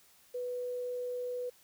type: tone with quantisation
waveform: sine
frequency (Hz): 493.9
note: B4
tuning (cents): 0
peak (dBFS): -34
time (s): 0.34-1.5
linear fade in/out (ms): 10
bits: 10
effects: white hiss -63 dBFS RMS until 1.63 s